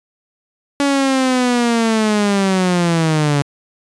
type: linear sweep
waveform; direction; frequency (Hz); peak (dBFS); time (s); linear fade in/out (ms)
sawtooth; down; 284 to 140.7; -9; 0.8-3.42; 0
effects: resampled to 22050 Hz